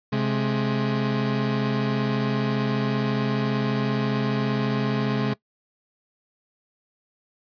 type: tone pair together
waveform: 30% pulse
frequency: 132.8 / 210.8 Hz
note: C3 / G#3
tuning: +26 / +26 cents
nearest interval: minor sixth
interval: 800 cents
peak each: -22 dBFS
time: 0.12-5.34 s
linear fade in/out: 10 ms
effects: noise-tail reverb RT60 0.1 s tail -21 dB re dry + resampled to 11025 Hz